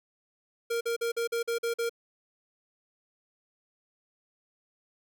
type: tone bursts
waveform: square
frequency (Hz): 466.2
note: A#4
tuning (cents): 0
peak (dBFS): -28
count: 8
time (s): 0.7-1.895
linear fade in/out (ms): 10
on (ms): 110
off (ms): 45
effects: none